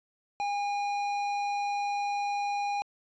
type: tone with tanh clipping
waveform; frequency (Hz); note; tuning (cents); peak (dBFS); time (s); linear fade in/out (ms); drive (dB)
sine; 813; G#5; -37; -30; 0.4-2.82; 0; 13
effects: resampled to 16000 Hz